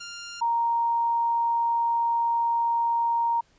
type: tone pair in turn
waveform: 10% pulse / sine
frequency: 1396.9 / 932.3 Hz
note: F6 / A#5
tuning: 0 / 0 cents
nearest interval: perfect fifth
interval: 700 cents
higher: first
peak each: -28 / -21 dBFS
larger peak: second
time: 0-0.41 / 0.41-3.41 s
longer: second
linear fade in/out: 10 ms
effects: pink hiss -63 dBFS RMS until 3.58 s + resampled to 16000 Hz